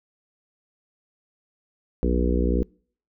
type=harmonic tone; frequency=60.9 Hz; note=B1; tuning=24 cents flat; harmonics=1 / 3 / 4 / 5 / 6 / 7 / 8; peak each=-22 / -27 / -28 / -29 / -30 / -30 / -31 dBFS; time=2.03-2.63 s; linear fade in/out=0 ms; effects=noise-tail reverb RT60 0.5 s tail -26 dB re dry